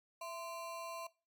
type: ring-modulated tone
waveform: square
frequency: 851 Hz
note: G#5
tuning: 42 cents sharp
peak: -40 dBFS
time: 0.21-1.07 s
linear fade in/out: 5 ms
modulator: 186 Hz
effects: noise-tail reverb RT60 0.3 s tail -20 dB re dry + MP3 96 kbps